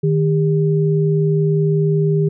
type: tone pair together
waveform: sine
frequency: 155.2 / 400.7 Hz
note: D#3 / G4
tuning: -4 / +38 cents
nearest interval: octave + major third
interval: 1642 cents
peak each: -14 / -18 dBFS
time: 0.03-2.29 s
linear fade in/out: 10 ms
effects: none